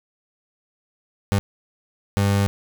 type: tone bursts at uneven times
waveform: 30% pulse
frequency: 100 Hz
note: G2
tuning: 35 cents sharp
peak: -14 dBFS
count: 2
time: 1.32-1.39 / 2.17-2.47 s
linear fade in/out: 0 ms
effects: none